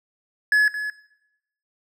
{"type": "tone with echo", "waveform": "triangle", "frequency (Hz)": 1700, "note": "G#6", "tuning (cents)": 40, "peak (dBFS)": -12, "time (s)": [0.52, 0.68], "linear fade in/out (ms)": 2, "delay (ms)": 220, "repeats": 1, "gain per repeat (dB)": -10, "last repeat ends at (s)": 0.9, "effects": ["noise-tail reverb RT60 0.8 s tail -17 dB re dry"]}